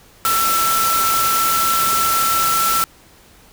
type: tone in noise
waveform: sine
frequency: 1335 Hz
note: E6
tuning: 22 cents sharp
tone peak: -16 dBFS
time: 0.25-2.84 s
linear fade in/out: 0 ms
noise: white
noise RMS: -20 dBFS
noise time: 0.25-2.84 s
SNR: +1 dB
effects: pink hiss -48 dBFS RMS until 3.52 s